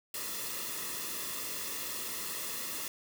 white noise with comb filter, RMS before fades -38 dBFS, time 0.14-2.88 s, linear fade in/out 2 ms, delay 1.3 ms, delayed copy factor -0.65, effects none

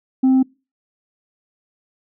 sine tone, 261.6 Hz, C4, in tune, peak -8 dBFS, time 0.23-0.43 s, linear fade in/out 10 ms, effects noise-tail reverb RT60 0.3 s tail -26 dB re dry + tanh soft clip ceiling -10 dBFS

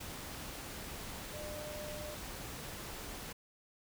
sine tone in noise, 601 Hz, D5, 40 cents sharp, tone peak -44 dBFS, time 1.33-2.15 s, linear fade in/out 10 ms, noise pink, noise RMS -45 dBFS, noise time 0-3.33 s, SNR -2 dB, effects none

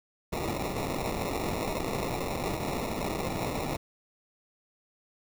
white noise with sample-and-hold, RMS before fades -32 dBFS, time 0.32-3.77 s, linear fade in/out 10 ms, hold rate 1575 Hz, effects none

